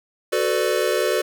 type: chord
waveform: square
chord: B minor seventh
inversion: second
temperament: equal with one note detuned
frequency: 370 / 440 / 501.1 / 587.3 Hz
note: F#4 / A4 / B4 / D5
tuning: 0 / 0 / +25 / 0 cents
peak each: -25 dBFS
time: 0.32-1.22 s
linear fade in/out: 10 ms
effects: none